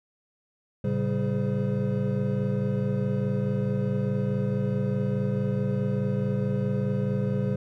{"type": "tone cluster", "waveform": "triangle", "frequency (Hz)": [112.2, 136.9, 195.8, 419.2, 513], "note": ["A2", "C#3", "G3", "G#4", "C5"], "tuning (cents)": [34, -21, -2, 16, -34], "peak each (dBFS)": [-28, -27, -26, -33, -32], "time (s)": [0.84, 7.56], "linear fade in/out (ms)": 5, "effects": []}